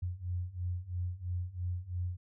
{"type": "beating tone pair", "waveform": "sine", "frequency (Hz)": [87.7, 90.7], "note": ["F2", "F#2"], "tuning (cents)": [8, -34], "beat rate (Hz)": 3, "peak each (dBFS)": [-38, -36], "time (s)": [0.02, 2.17], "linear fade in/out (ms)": 10, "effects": []}